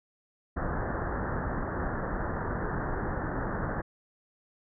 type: low-pass noise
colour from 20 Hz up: pink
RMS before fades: -32 dBFS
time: 0.56-3.82 s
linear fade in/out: 10 ms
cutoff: 1800 Hz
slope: 96 dB/octave
effects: none